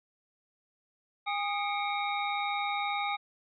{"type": "tone cluster", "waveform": "sine", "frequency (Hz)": [813, 1236, 2174, 2336, 3747], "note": ["G#5", "D#6", "C#7", "D7", "A#7"], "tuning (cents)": [-37, -12, -34, -10, 8], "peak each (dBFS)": [-32, -36, -38, -38, -39], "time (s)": [1.26, 3.17], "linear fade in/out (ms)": 20, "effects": []}